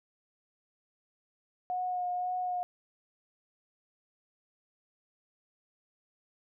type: tone with vibrato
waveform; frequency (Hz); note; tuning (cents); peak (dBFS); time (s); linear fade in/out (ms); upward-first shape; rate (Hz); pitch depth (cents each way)
sine; 724; F#5; -38; -30; 1.7-2.63; 0; sine; 1.9; 17
effects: none